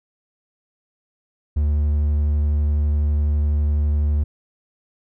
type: tone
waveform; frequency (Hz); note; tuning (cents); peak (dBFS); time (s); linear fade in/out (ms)
triangle; 74; D2; +14; -14; 1.56-4.24; 10
effects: none